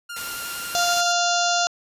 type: tone with vibrato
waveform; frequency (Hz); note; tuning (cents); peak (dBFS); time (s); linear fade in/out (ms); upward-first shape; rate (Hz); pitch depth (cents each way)
sawtooth; 1396.9; F6; 0; -28; 0.09-1.13; 10; triangle; 11; 27
type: noise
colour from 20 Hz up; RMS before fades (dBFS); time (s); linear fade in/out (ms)
white; -33; 0.16-1.01; 5
type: harmonic tone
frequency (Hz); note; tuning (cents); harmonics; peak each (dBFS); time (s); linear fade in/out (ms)
698.5; F5; 0; 1 / 2 / 4 / 5 / 6 / 7 / 8 / 9 / 10; -22 / -25 / -30 / -30 / -29 / -31 / -30 / -30 / -31; 0.75-1.67; 0
effects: resampled to 32000 Hz